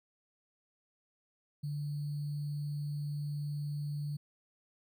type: tone with sample-and-hold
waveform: sine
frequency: 146.5 Hz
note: D3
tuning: 4 cents flat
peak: -34 dBFS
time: 1.63-4.17 s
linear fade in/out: 10 ms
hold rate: 4410 Hz
effects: none